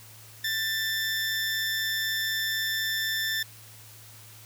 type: tone with amplitude modulation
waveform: 20% pulse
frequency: 1774 Hz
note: A6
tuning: 14 cents sharp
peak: -20 dBFS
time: 0.44-3.43 s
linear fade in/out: 5 ms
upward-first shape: sine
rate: 204 Hz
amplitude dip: 35%
effects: added 109 Hz sine -51 dBFS peak until 4.45 s + white hiss -50 dBFS RMS until 4.45 s